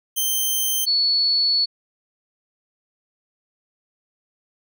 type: tone pair in turn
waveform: 5% pulse / sine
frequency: 3124 / 4418 Hz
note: G7 / C#8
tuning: -7 / -7 cents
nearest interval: tritone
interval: 600 cents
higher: second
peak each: -11 / -16 dBFS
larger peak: first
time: 0.16-0.86 / 0.86-1.66 s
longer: second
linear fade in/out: 20 ms
effects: none